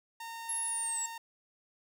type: tone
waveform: sawtooth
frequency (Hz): 917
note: A#5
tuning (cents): -29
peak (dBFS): -37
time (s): 0.2-1.18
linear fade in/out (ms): 5
type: linear sweep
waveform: sine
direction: down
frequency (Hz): 11090 to 7510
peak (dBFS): -32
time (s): 0.49-1.06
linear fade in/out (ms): 2
effects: none